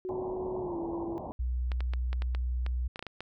sine tone with pitch glide, 370 to 337.3 Hz, F#4 to E4, 0 to +40 cents, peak -33 dBFS, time 0.05-1.18 s, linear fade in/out 0 ms, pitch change -160 cents, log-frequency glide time 0.6-0.77 s
white low-pass noise, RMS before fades -40 dBFS, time 0.09-1.32 s, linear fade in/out 0 ms, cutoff 1000 Hz, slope 96 dB/octave
sine tone, 61.7 Hz, B1, 1 cent flat, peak -28 dBFS, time 1.39-2.88 s, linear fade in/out 10 ms
clicks, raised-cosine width 0.3 ms, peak -23 dBFS, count 12, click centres 1.718 / 1.806 / 1.936 / 2.13 / 2.221 / 2.349 / 2.664 / 2.959 / 2.993 / 3.026 / 3.067 / 3.206 s
effects none

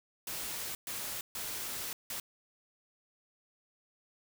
white noise bursts at uneven times, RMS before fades -39 dBFS, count 4, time 0.27-0.75 / 0.87-1.21 / 1.35-1.93 / 2.1-2.2 s, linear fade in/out 2 ms, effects none

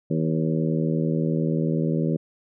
harmonic tone with a mistuned harmonic, 80.1 Hz, E2, 49 cents flat, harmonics 2 / 3 / 4 / 5 / 6 / 7, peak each -23 / -27 / -29 / -31 / -33 / -34 dBFS, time 0.1-2.17 s, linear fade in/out 10 ms, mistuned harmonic 7, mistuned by -27 cents, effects none

